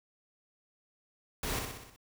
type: noise with echo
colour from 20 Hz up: pink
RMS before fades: -35 dBFS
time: 1.43-1.59 s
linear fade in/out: 2 ms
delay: 62 ms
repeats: 6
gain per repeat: -4 dB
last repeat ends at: 1.962 s
effects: none